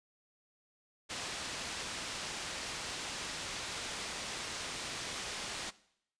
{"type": "low-pass noise", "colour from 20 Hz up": "white", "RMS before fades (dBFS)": -41, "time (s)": [1.09, 5.71], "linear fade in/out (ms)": 20, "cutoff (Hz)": 5700, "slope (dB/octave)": 12, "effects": ["noise-tail reverb RT60 0.7 s tail -19 dB re dry", "resampled to 22050 Hz"]}